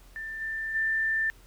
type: tone with level steps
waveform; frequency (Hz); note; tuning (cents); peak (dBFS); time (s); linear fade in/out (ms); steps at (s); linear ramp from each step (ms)
sine; 1781; A6; +21; -34 / -30 / -24; 0.16-1.3; 0; 0.4 / 0.74; 20
effects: added 42 Hz sine -51 dBFS peak until 1.46 s + pink hiss -58 dBFS RMS until 1.46 s